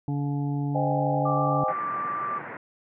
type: harmonic tone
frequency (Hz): 142.8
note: D3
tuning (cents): -48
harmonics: 1 / 2 / 3 / 5 / 6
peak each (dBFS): -26 / -30 / -43 / -42 / -42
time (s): 0.08-1.64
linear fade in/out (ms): 2
type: chord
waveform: sine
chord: Ab major seventh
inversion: first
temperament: just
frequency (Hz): 519.1 / 623 / 778.7 / 830.6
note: C5 / Eb5 / G5 / Ab5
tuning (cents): -14 / +2 / -12 / 0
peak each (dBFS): -30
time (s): 0.74-1.73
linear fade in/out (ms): 20
type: tone with vibrato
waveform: sine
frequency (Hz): 1175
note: D6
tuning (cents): +1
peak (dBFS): -27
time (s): 1.25-2.39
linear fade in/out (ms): 10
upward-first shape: square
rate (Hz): 7.7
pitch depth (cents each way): 8
type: band-pass noise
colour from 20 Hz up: white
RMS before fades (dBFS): -38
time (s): 1.68-2.57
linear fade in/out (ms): 2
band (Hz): 110 to 2000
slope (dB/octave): 48
effects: none